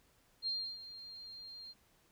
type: tone with ADSR envelope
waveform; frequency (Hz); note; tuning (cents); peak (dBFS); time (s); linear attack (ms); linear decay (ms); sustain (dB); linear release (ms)
sine; 4198; C8; +5; -33; 0.42-1.74; 49; 310; -14; 35
effects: pink hiss -70 dBFS RMS until 2.11 s